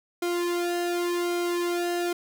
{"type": "tone with flanger", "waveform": "sawtooth", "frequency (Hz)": 349.2, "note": "F4", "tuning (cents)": 0, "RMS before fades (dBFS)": -27, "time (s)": [0.22, 2.13], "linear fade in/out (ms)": 5, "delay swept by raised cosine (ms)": [1.1, 2], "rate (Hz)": 0.88, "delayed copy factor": -0.9, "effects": []}